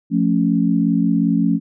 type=chord; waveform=sine; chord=F augmented; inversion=none; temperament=equal; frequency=174.61 / 220 / 277.2 Hz; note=F3 / A3 / C#4; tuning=0 / 0 / 0 cents; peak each=-18 dBFS; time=0.1-1.6 s; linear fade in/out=50 ms; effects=none